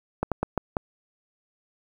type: slowing click train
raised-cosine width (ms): 1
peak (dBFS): -10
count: 5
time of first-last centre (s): 0.23-0.768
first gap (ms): 87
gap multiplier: 1.3
effects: 8-bit